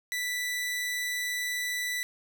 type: tone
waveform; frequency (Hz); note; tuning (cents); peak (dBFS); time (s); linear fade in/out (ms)
sawtooth; 1975.5; B6; 0; -26; 0.12-2.03; 0
effects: none